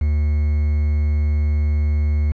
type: tone with quantisation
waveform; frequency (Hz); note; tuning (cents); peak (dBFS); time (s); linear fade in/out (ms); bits
triangle; 75; D2; +37; -13; 0.01-2.32; 5; 6
effects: low-pass 2000 Hz 12 dB/octave